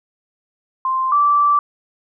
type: tone pair in turn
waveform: sine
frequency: 1046.5 / 1164.5 Hz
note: C6 / D6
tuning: 0 / -15 cents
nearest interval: major second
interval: 185 cents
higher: second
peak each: -16 / -11 dBFS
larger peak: second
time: 0.85-1.12 / 1.12-1.59 s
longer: second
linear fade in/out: 2 ms
effects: none